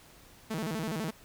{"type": "tone with vibrato", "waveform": "sawtooth", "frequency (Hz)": 187.4, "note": "F#3", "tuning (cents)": 22, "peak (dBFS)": -28, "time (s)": [0.5, 1.11], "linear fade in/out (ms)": 10, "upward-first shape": "square", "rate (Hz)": 12, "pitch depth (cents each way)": 280, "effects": ["pink hiss -56 dBFS RMS until 1.24 s"]}